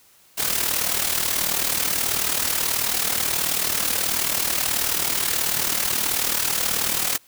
white noise with amplitude modulation, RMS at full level -20 dBFS, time 0.37-7.18 s, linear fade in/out 20 ms, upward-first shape sine, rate 38.5 Hz, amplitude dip 65%, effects white hiss -55 dBFS RMS until 7.27 s

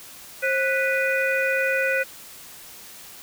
harmonic tone with a mistuned harmonic, 493.9 Hz, B4, in tune, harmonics 1 / 3 / 4 / 5, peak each -24 / -24 / -28 / -27 dBFS, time 0.42-2.04 s, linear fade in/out 20 ms, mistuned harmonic 1, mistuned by +130 cents, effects white hiss -43 dBFS RMS until 3.22 s

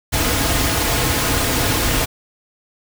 pink noise with comb filter, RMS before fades -18 dBFS, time 0.12-2.06 s, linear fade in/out 20 ms, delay 5.2 ms, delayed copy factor -0.55, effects none

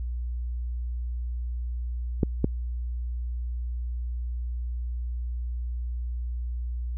clicks, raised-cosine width 3 ms, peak -8 dBFS, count 2, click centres 2.232 / 2.444 s, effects added 60 Hz sine -28 dBFS peak until 6.97 s

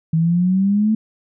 sine exponential sweep, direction up, 159.1 to 221.3 Hz, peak -13 dBFS, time 0.13-0.95 s, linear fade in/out 5 ms, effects none

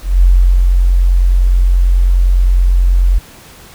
sine tone with ADSR envelope, 44.75 Hz, F1, 43 cents sharp, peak -3 dBFS, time 0.02-3.19 s, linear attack 200 ms, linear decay 410 ms, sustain -3 dB, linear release 12 ms, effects pink hiss -38 dBFS RMS until 3.74 s

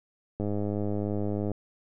click train, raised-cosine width 2 ms, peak -18 dBFS, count 116, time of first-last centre 0.4-1.517 s, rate 103 Hz, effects none

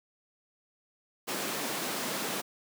pink high-pass noise, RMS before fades -34 dBFS, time 1.27-2.42 s, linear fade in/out 20 ms, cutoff 190 Hz, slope 24 dB/octave, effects none

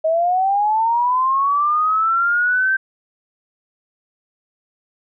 sine linear sweep, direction up, 628 to 1568 Hz, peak -14 dBFS, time 0.04-2.77 s, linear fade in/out 10 ms, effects none

